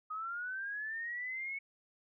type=linear sweep; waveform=sine; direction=up; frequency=1244.5 to 2217 Hz; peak=-37 dBFS; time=0.1-1.59 s; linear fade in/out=10 ms; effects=none